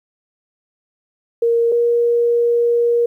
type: tone pair in turn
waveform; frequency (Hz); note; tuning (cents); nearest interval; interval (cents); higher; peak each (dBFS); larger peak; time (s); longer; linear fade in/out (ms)
sine; 466.2 / 473; A#4 / A#4; 0 / +25; unison; 25; second; -12; neither; 1.42-1.72 / 1.72-3.06; second; 5
effects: 9-bit